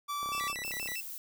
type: tone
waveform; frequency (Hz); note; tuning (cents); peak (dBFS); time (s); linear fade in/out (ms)
45% pulse; 1160; D6; -22; -33; 0.08-0.53; 20
type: click train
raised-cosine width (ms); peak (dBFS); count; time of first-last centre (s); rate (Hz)
1; -32; 24; 0.23-0.919; 33.4
type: tone with vibrato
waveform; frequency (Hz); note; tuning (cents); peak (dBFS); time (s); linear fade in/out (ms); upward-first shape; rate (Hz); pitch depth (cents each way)
sawtooth; 2282; C#7; +50; -33; 0.32-1.01; 10; square; 6.3; 260
type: noise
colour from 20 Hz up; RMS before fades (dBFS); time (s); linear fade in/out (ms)
violet; -42; 0.65-1.18; 0
effects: none